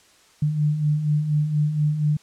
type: beating tone pair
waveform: sine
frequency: 146.83 / 151.03 Hz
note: D3 / D3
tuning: 0 / +49 cents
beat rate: 4.2 Hz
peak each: -27 / -19 dBFS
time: 0.42-2.17 s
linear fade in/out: 5 ms
effects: white hiss -55 dBFS RMS until 2.22 s + low-pass 8000 Hz 12 dB/octave